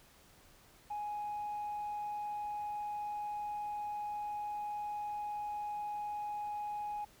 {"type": "tone", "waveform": "sine", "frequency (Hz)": 833, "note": "G#5", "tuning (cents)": 5, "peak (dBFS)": -35, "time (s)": [0.9, 7.05], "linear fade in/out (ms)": 10, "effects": ["tanh soft clip ceiling -34 dBFS", "pink hiss -62 dBFS RMS until 7.2 s"]}